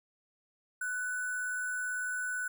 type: tone with sample-and-hold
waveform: sine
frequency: 1491 Hz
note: F#6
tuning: 13 cents sharp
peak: -32 dBFS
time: 0.81-2.48 s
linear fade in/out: 5 ms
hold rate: 8820 Hz
effects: none